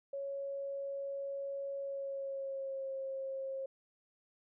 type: tone with pitch glide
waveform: sine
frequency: 554.4 to 536.8 Hz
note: C#5 to C5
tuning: 0 to +44 cents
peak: -37 dBFS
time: 0.13-3.66 s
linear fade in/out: 5 ms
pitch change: -56 cents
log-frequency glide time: 1.79-2.93 s
effects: none